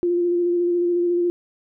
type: tone with vibrato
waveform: sine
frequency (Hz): 349.2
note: F4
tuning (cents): 0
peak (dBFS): -17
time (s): 0.03-1.3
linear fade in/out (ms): 0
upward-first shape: square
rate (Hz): 14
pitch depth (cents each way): 16
effects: none